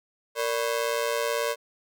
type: ring-modulated tone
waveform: sawtooth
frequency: 523.3 Hz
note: C5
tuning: in tune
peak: -18 dBFS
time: 0.35-1.56 s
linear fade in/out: 50 ms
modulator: 59.1 Hz
effects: none